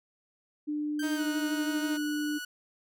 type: tone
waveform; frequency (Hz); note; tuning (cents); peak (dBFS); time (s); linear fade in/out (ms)
sine; 298.5; D4; +28; -29; 0.67-2.39; 20
type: tone with pitch glide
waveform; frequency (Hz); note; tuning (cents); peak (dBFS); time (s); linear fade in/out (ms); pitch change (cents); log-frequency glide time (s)
sawtooth; 1568 to 1471.5; G6 to F#6; 0 to -10; -33; 0.99-2.45; 5; -110; 1.16-1.21
type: tone with vibrato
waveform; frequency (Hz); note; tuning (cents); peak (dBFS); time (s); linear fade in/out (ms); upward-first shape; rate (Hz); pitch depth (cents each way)
sawtooth; 311.1; D#4; 0; -31; 1.02-1.98; 20; sine; 6.2; 15
effects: none